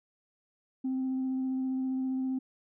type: tone with vibrato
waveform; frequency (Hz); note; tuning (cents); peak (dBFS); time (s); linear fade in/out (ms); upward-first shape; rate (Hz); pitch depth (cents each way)
sine; 261.2; C4; -3; -27; 0.84-2.39; 10; sine; 15; 10
effects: tanh soft clip ceiling -26 dBFS